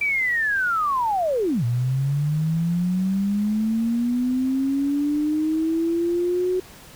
sine linear two-way sweep, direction down then up, 2349 to 116.54 to 370.1 Hz, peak -19 dBFS, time 0.01-6.6 s, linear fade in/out 5 ms, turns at 1.64 s, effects pink hiss -45 dBFS RMS until 6.95 s

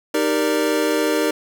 square chord, Eb major seventh, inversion none, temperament equal with one note detuned, 308.8 / 392 / 466.2 / 587.3 Hz, Eb4 / G4 / Bb4 / D5, -13 / 0 / 0 / 0 cents, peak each -22 / -25 / -23 / -25 dBFS, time 0.14-1.31 s, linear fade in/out 5 ms, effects none

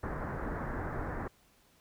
pink low-pass noise, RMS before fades -37 dBFS, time 0.03-1.28 s, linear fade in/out 5 ms, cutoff 1800 Hz, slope 48 dB/octave, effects pink hiss -66 dBFS RMS until 1.8 s

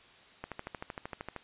click train, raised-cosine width 0.5 ms, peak -23 dBFS, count 13, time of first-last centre 0.44-1.363 s, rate 13 Hz, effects white hiss -57 dBFS RMS until 1.43 s + resampled to 8000 Hz

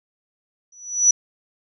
sine tone with exponential growth, 5910 Hz, F#8, 3 cents flat, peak -8 dBFS, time 0.72-1.11 s, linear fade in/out 5 ms, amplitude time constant 83 ms, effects none

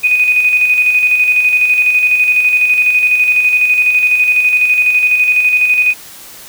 sine tone with tremolo, 2489 Hz, D#7, in tune, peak -6 dBFS, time 0.03-5.94 s, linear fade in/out 20 ms, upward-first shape square, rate 12 Hz, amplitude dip 40%, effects white hiss -34 dBFS RMS until 6.48 s

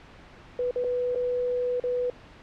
sine tone with dropouts, 493.9 Hz, B4, in tune, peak -24 dBFS, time 0.59-2.1 s, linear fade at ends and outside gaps 2 ms, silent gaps 0.71-0.759 / 0.84-0.844 / 1.149-1.157 / 1.799-1.838 s, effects pink hiss -49 dBFS RMS until 2.42 s + low-pass 3000 Hz 12 dB/octave

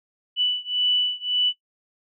sine beating tone pair, 2970 / 2971.8 Hz, F#7 / F#7, +6 / +7 cents, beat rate 1.8 Hz, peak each -23 / -24 dBFS, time 0.36-1.53 s, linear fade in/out 50 ms, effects noise-tail reverb RT60 0.1 s tail -18 dB re dry

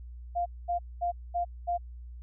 sine tone bursts, 698.5 Hz, F5, in tune, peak -26 dBFS, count 5, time 0.35-1.78 s, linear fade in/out 20 ms, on 110 ms, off 220 ms, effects added 60 Hz sine -41 dBFS peak until 2.22 s

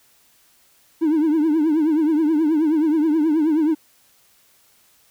triangle tone with vibrato, 311.1 Hz, D#4, in tune, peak -12 dBFS, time 1.01-3.75 s, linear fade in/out 20 ms, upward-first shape triangle, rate 9.4 Hz, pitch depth 130 cents each way, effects tanh soft clip ceiling -10 dBFS + white hiss -57 dBFS RMS until 5.1 s

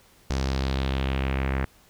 sawtooth tone with low-pass filter sweep, 66.7 Hz, C2, 34 cents sharp, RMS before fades -26 dBFS, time 0.3-1.65 s, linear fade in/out 0 ms, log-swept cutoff 5900 to 1900 Hz, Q 2.3, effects pink hiss -57 dBFS RMS until 1.89 s

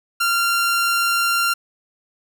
sawtooth tone, 1383 Hz, F6, 17 cents flat, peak -13 dBFS, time 0.2-1.54 s, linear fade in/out 10 ms, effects none

